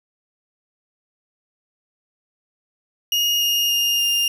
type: tone with pitch steps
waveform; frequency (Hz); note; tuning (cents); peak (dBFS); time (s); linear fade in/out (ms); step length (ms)
35% pulse; 2863 / 2845 / 2827 / 2809; F7 / F7 / F7 / F7; +42 / +31 / +20 / +9; -15; 3.12-4.28; 2; 290
effects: none